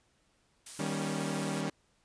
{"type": "noise", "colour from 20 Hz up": "blue", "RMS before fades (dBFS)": -42, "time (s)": [0.66, 1.61], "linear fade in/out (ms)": 5}
{"type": "chord", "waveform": "sawtooth", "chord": "Eb dominant seventh", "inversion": "none", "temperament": "equal with one note detuned", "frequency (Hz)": [155.56, 196, 238.8, 277.2], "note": ["Eb3", "G3", "Bb3", "Db4"], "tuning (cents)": [0, 0, 42, 0], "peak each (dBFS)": [-33, -32, -38, -34], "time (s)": [0.79, 1.7], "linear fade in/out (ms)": 5}
{"effects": ["pink hiss -71 dBFS RMS until 2.04 s", "resampled to 22050 Hz"]}